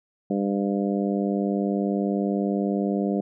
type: harmonic tone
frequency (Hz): 100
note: G2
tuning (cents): +35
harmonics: 2 / 3 / 4 / 5 / 6 / 7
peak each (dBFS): -24 / -28 / -30 / -32 / -34 / -35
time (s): 0.3-3.21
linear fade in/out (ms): 5
effects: none